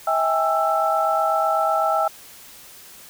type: tone cluster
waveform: sine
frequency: 645 / 797 / 845 / 1326 Hz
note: E5 / G5 / G#5 / E6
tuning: -38 / +28 / +30 / +10 cents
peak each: -22 / -22 / -29 / -22 dBFS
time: 0.07-2.08 s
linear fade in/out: 5 ms
effects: white hiss -44 dBFS RMS until 3.09 s